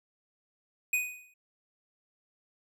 square tone with exponential decay, 2489 Hz, D#7, in tune, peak -24 dBFS, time 0.93-1.34 s, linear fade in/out 5 ms, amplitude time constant 88 ms, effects none

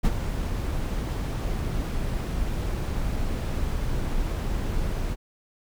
brown noise with ADSR envelope, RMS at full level -19 dBFS, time 0.03-5.16 s, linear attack 23 ms, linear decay 45 ms, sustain -8 dB, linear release 38 ms, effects none

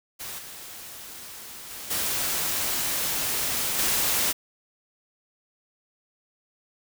white noise with level steps, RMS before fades -36 / -41 / -38 / -27 / -24 dBFS, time 0.19-4.33 s, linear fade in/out 20 ms, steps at 0.38 / 1.7 / 1.9 / 3.78 s, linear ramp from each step 10 ms, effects none

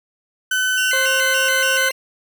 35% pulse tone, 1513 Hz, F#6, 38 cents sharp, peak -15 dBFS, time 0.51-1.89 s, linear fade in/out 5 ms
sawtooth tone with vibrato, 2391 Hz, D7, 30 cents sharp, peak -20 dBFS, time 0.77-1.92 s, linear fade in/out 10 ms, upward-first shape square, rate 3.5 Hz, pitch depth 250 cents each way
harmonic tone, 530 Hz, C5, 22 cents sharp, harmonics 1 / 2 / 3 / 4 / 5 / 6 / 7 / 8, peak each -23 / -29 / -33 / -35 / -37 / -39 / -40 / -41 dBFS, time 0.93-1.91 s, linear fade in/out 2 ms
effects none

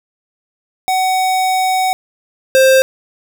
square tone pair in turn, 750 / 527.2 Hz, F#5 / C5, +23 / +13 cents, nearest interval tritone, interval 610 cents, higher first, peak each -13 / -7 dBFS, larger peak second, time 0.88-1.93 / 2.55-2.82 s, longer first, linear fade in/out 0 ms, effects none

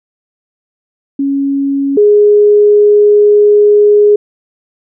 sine tone pair in turn, 277.2 / 415.3 Hz, C#4 / G#4, 0 / 0 cents, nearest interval perfect fifth, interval 700 cents, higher second, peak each -10 / -3 dBFS, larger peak second, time 1.19-1.97 / 1.97-4.16 s, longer second, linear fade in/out 5 ms, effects none

